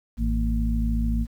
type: harmonic tone with a mistuned harmonic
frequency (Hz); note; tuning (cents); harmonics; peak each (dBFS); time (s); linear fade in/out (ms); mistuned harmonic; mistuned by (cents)
53.7; A1; -41; 1 / 2 / 3 / 4; -22 / -34 / -33 / -27; 0.17-1.27; 50; 4; +120
effects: 9-bit